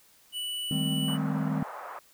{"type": "tone", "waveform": "square", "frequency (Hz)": 2960, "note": "F#7", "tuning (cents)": 0, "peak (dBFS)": -32, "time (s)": [0.32, 1.18], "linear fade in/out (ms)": 50}
{"type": "chord", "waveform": "triangle", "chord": "A half-diminished seventh", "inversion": "second", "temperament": "equal with one note detuned", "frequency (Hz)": [155.56, 196, 214.5, 261.6], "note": ["Eb3", "G3", "A3", "C4"], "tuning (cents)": [0, 0, -44, 0], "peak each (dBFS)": [-28, -31, -33, -30], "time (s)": [0.71, 1.63], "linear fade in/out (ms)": 2}
{"type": "band-pass noise", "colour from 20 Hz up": "white", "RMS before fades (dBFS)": -41, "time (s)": [1.08, 1.99], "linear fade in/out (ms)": 2, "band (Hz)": [570, 1300], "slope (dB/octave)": 24}
{"effects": ["white hiss -60 dBFS RMS until 2.13 s"]}